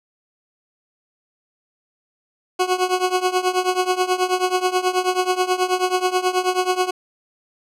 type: tone with tremolo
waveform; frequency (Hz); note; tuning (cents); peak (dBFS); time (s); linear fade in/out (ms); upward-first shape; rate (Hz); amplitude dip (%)
20% pulse; 366.9; F#4; -15; -9; 2.59-6.91; 10; triangle; 9.3; 90
effects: low-pass 10000 Hz 12 dB/octave